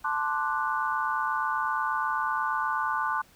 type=chord; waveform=sine; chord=D dominant seventh; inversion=second; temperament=equal; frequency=880 / 1046.5 / 1174.7 / 1480 Hz; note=A5 / C6 / D6 / F#6; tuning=0 / 0 / 0 / 0 cents; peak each=-31 dBFS; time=0.04-3.22 s; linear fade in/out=10 ms; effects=pink hiss -58 dBFS RMS until 3.35 s